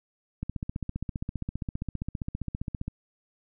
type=click train; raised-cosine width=5 ms; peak=-19 dBFS; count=38; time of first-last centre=0.43-2.88 s; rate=15.1 Hz; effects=none